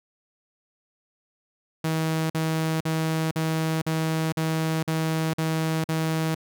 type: tone bursts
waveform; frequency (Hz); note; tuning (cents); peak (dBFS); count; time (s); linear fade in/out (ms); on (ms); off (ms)
sawtooth; 159.9; D#3; +48; -19; 9; 1.84-6.348; 5; 460; 46
effects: none